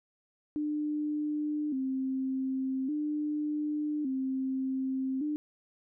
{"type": "tone with vibrato", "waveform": "sine", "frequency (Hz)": 281.2, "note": "C#4", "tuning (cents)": 25, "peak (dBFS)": -29, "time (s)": [0.56, 5.36], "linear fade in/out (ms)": 0, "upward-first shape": "square", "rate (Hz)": 0.43, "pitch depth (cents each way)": 110, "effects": []}